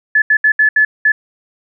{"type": "tone bursts at uneven times", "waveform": "sine", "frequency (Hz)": 1724, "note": "A6", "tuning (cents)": -36, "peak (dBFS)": -7, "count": 6, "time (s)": [[0.15, 0.22], [0.3, 0.37], [0.44, 0.52], [0.59, 0.69], [0.76, 0.85], [1.05, 1.12]], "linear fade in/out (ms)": 5, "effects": []}